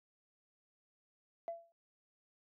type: tone with exponential decay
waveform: sine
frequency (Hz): 675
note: E5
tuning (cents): +41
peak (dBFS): -34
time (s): 1.48-1.72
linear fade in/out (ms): 0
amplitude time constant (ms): 51
effects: tanh soft clip ceiling -32 dBFS + high-pass 300 Hz 12 dB/octave

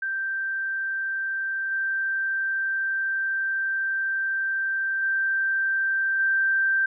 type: tone with level steps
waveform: sine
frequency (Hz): 1568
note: G6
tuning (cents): 0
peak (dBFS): -25 / -23 / -21 / -19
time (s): 0.02-6.86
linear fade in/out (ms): 5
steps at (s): 1.71 / 5.02 / 6.19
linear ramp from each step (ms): 10
effects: none

